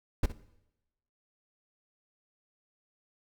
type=noise with echo; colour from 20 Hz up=brown; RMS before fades=-23 dBFS; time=0.23-0.26 s; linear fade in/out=5 ms; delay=63 ms; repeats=1; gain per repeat=-15 dB; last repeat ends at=0.323 s; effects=noise-tail reverb RT60 0.9 s tail -18 dB re dry